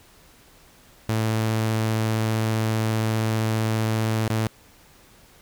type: tone with dropouts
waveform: sawtooth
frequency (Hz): 110.6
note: A2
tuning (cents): +9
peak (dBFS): -17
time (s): 1.09-4.47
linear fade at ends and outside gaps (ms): 0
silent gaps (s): 4.278-4.302
effects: pink hiss -53 dBFS RMS until 5.41 s